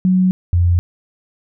sine tone pair in turn, 185 / 87.31 Hz, F#3 / F2, 0 / 0 cents, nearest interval octave + minor second, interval 1300 cents, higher first, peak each -10 dBFS, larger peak neither, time 0.05-0.31 / 0.53-0.79 s, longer neither, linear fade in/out 0 ms, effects none

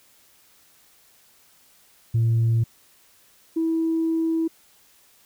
sine tone pair in turn, 114.6 / 325.8 Hz, A#2 / E4, -29 / -20 cents, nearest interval octave + tritone, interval 1809 cents, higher second, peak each -15 / -19 dBFS, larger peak first, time 2.14-2.64 / 3.56-4.48 s, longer second, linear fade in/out 10 ms, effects tanh soft clip ceiling -15 dBFS + white hiss -57 dBFS RMS until 5.25 s

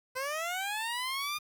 15% pulse linear sweep, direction up, 503 to 1221 Hz, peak -26 dBFS, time 0.15-1.39 s, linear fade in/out 20 ms, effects 9-bit

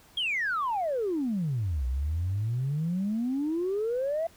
sine exponential two-way sweep, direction down then up, 3322 to 60.9 to 677 Hz, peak -25 dBFS, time 0.17-4.27 s, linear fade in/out 5 ms, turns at 1.86 s, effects tanh soft clip ceiling -22 dBFS + pink hiss -57 dBFS RMS until 4.36 s

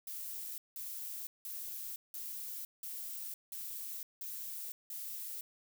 violet noise bursts, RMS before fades -43 dBFS, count 8, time 0.07-5.41 s, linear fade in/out 2 ms, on 510 ms, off 180 ms, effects none

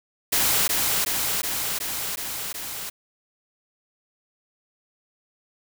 white noise with echo, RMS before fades -21 dBFS, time 0.32-0.68 s, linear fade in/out 10 ms, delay 370 ms, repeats 6, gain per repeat -2 dB, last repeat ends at 2.9 s, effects none

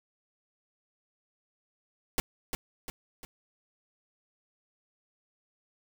pink noise with echo, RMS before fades -27 dBFS, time 2.18-2.2 s, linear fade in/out 0 ms, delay 350 ms, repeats 3, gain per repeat -6 dB, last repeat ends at 3.25 s, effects none

